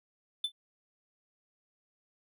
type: tone with exponential decay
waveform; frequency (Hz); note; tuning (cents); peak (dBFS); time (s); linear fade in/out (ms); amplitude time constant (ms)
triangle; 3520; A7; 0; -24; 0.44-0.52; 5; 17
effects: none